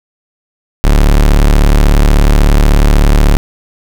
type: tone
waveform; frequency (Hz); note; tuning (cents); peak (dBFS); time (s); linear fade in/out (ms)
40% pulse; 36.39; D1; -15; -3; 0.84-3.37; 0
effects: none